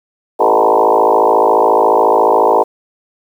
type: tone with frequency modulation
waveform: sine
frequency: 679 Hz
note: F5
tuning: 49 cents flat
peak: -7 dBFS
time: 0.39-2.64 s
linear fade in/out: 20 ms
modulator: 54.2 Hz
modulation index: 5.6
effects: 7-bit